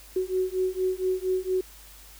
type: beating tone pair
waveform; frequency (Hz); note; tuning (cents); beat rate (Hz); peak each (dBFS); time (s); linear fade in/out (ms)
sine; 370 / 374.3; F#4 / F#4; 0 / +20; 4.3; -27; 0.16-1.61; 5
effects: added 50 Hz sine -50 dBFS peak until 2.19 s + white hiss -50 dBFS RMS until 2.19 s